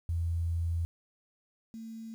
sine tone pair in turn, 84.1 / 224.5 Hz, E2 / A3, +35 / +35 cents, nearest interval octave + perfect fourth, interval 1700 cents, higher second, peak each -28 / -40 dBFS, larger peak first, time 0.09-0.85 / 1.74-2.14 s, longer first, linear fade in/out 0 ms, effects 10-bit

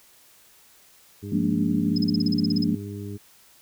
harmonic tone, 101.2 Hz, G#2, 44 cents flat, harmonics 1 / 2 / 3 / 4, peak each -34 / -37 / -39 / -40 dBFS, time 1.22-3.18 s, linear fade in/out 20 ms
sine chord, Bb dominant seventh, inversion second, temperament just, 174.81 / 209.8 / 233.1 / 291.4 Hz, F3 / Ab3 / Bb3 / D4, +2 / +18 / 0 / -13 cents, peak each -26 dBFS, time 1.32-2.75 s, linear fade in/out 5 ms
sine tone bursts, 5100 Hz, D#8, 42 cents sharp, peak -26 dBFS, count 12, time 1.96-2.641 s, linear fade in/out 5 ms, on 21 ms, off 39 ms
effects white hiss -55 dBFS RMS until 3.61 s

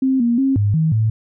sine tone with pitch steps, 264 / 236.1 / 269.1 / 102.6 / 159.1 / 110.1 Hz, C4 / A#3 / C4 / G#2 / D#3 / A2, +16 / +22 / +49 / -21 / +39 / +2 cents, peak -13 dBFS, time 0.02-1.1 s, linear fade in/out 5 ms, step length 180 ms, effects none

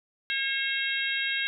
harmonic tone, 541 Hz, C#5, 42 cents flat, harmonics 3 / 4 / 5 / 6 / 7, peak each -31 / -32 / -33 / -34 / -34 dBFS, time 0.3-1.47 s, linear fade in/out 0 ms, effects none

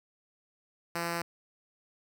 5% pulse tone, 170 Hz, F3, 46 cents flat, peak -20 dBFS, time 0.95-1.22 s, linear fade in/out 5 ms, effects none

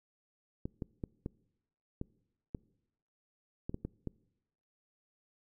clicks, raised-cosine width 3 ms, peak -24 dBFS, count 10, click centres 0.655 / 0.822 / 1.038 / 1.261 / 2.014 / 2.548 / 3.695 / 3.744 / 3.85 / 4.073 s, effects noise-tail reverb RT60 0.9 s tail -24 dB re dry

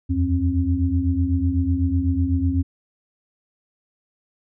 sine tone cluster, 81.3 / 89.3 / 268.1 Hz, E2 / F2 / C4, -23 / +39 / +42 cents, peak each -22 dBFS, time 0.09-2.63 s, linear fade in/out 20 ms, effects none

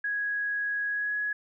sine tone with pitch glide, 1661.2 to 1679.5 Hz, G#6 to G#6, 0 to +19 cents, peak -27 dBFS, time 0.04-1.33 s, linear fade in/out 5 ms, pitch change +19 cents, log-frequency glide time 0.88-1.15 s, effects none

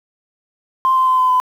sine tone with pitch steps, 1046.5 / 1037.5 / 1028.5 / 1019.6 / 1010.9 Hz, C6 / C6 / C6 / C6 / B5, 0 / -15 / -30 / -45 / +40 cents, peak -10 dBFS, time 0.85-1.4 s, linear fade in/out 0 ms, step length 110 ms, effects tanh soft clip ceiling -6 dBFS + 7-bit

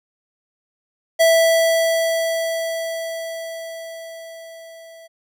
square tone with level ramp, 658 Hz, E5, 3 cents flat, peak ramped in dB -11 to -41 dBFS, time 1.19-5.08 s, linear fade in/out 20 ms, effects none

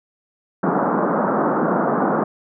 pink band-pass noise, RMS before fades -19 dBFS, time 0.63-2.24 s, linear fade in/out 5 ms, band 170 to 1400 Hz, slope 48 dB/octave, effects none

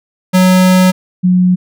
square / sine tone pair in turn, 184.7 / 181.63 Hz, F#3 / F#3, -3 / -32 cents, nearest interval unison, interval 29 cents, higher first, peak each -6 dBFS, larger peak neither, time 0.33-0.92 / 1.23-1.56 s, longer first, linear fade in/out 20 ms, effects none

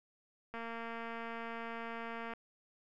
click train, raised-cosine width 0.5 ms, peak -29 dBFS, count 414, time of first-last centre 0.54-2.336 s, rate 230 Hz, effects none

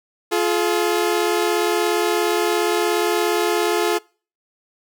sawtooth tone pair together, 349.2 / 426.3 Hz, F4 / G#4, 0 / +45 cents, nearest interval minor third, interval 345 cents, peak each -16 dBFS, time 0.31-3.99 s, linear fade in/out 20 ms, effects noise-tail reverb RT60 0.4 s tail -25 dB re dry

